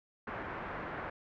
white low-pass noise, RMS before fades -41 dBFS, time 0.27-1.1 s, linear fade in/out 5 ms, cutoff 1700 Hz, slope 24 dB/octave, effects none

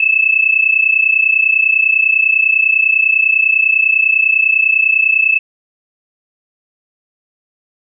sine tone pair together, 2600 / 2630 Hz, E7 / E7, -24 / -5 cents, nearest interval unison, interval 19 cents, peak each -12 dBFS, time 0-5.39 s, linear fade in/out 5 ms, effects none

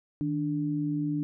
sine tone pair together, 155.3 / 293.2 Hz, D#3 / D4, -3 / -3 cents, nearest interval major seventh, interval 1100 cents, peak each -31 / -28 dBFS, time 0.21-1.23 s, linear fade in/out 0 ms, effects none

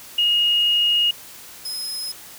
sine / sawtooth tone pair in turn, 2866 / 5107 Hz, F7 / D#8, +44 / +44 cents, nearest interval minor seventh, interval 1000 cents, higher second, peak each -15 / -24 dBFS, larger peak first, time 0.18-1.11 / 1.65-2.12 s, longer first, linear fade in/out 5 ms, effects white hiss -41 dBFS RMS until 2.38 s

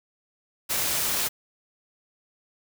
white noise, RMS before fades -26 dBFS, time 0.69-1.29 s, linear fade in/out 20 ms, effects none

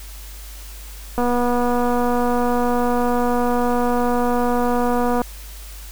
click train, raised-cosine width 1 ms, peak -8 dBFS, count 982, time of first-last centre 1.18-5.217 s, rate 243 Hz, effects added 50 Hz sine -34 dBFS peak until 5.91 s + white hiss -41 dBFS RMS until 5.91 s

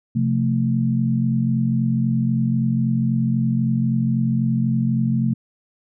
sine chord, F major, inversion second, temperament equal with one note detuned, 130.81 / 174.61 / 223.1 Hz, C3 / F3 / A3, 0 / 0 / +24 cents, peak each -20 / -25 / -20 dBFS, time 0.15-5.34 s, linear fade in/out 10 ms, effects none

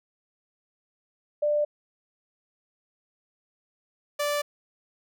sine / sawtooth tone pair in turn, 593 / 584.8 Hz, D5 / D5, +17 / -7 cents, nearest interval unison, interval 24 cents, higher first, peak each -21 dBFS, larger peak neither, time 1.42-1.65 / 4.19-4.42 s, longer neither, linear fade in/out 10 ms, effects none

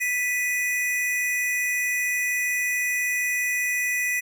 square tone pair together, 1975.5 / 2489 Hz, B6 / D#7, 0 / 0 cents, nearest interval major third, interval 400 cents, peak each -25 / -28 dBFS, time 0-4.21 s, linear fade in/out 20 ms, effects none

